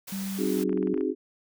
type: noise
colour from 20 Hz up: white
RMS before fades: -40 dBFS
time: 0.07-0.64 s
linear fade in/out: 10 ms
type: tone with pitch glide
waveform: sine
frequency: 194.2 to 190.09 Hz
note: G3 to F#3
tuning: -16 to +47 cents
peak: -30 dBFS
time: 0.12-0.94 s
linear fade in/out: 5 ms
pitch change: -37 cents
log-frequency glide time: 0.49-0.66 s
type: chord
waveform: sine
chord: Ab dominant seventh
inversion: first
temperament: equal with one note detuned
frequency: 265.9 / 311.1 / 370 / 415.3 Hz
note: C4 / Eb4 / Gb4 / Ab4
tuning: +28 / 0 / 0 / 0 cents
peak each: -30 dBFS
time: 0.37-1.15 s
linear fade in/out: 50 ms
type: clicks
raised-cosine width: 0.5 ms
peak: -29 dBFS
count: 9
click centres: 0.613 / 0.694 / 0.729 / 0.775 / 0.828 / 0.873 / 0.942 / 0.977 / 1.009 s
effects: none